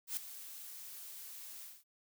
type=noise with ADSR envelope; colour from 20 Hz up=blue; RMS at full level=-36 dBFS; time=0.07-1.84 s; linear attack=100 ms; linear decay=3 ms; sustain=-13 dB; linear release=210 ms; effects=none